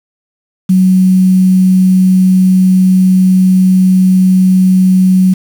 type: tone with quantisation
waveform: sine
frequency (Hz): 186.3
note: F#3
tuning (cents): +12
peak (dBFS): -4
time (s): 0.69-5.34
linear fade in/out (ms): 10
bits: 5
effects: none